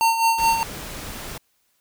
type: tone with tremolo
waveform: square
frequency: 910 Hz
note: A#5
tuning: 42 cents flat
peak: -15 dBFS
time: 0.01-0.63 s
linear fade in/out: 0 ms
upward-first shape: sine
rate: 4.8 Hz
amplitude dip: 60%
type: noise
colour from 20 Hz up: pink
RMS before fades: -34 dBFS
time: 0.38-1.38 s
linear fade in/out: 5 ms
effects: white hiss -67 dBFS RMS until 1.8 s